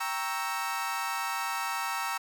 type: chord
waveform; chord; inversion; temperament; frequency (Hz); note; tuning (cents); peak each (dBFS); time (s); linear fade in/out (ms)
30% pulse; G diminished seventh; none; equal; 784 / 932.3 / 1108.7 / 1318.5; G5 / Bb5 / Db6 / Fb6; 0 / 0 / 0 / 0; -35 / -32 / -36 / -32; 0-2.18; 10
effects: none